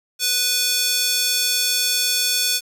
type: tone with high-pass filter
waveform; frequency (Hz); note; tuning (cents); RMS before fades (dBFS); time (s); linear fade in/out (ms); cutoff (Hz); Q
square; 493.9; B4; 0; -20; 0.19-2.61; 50; 4100; 1.2
effects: 7-bit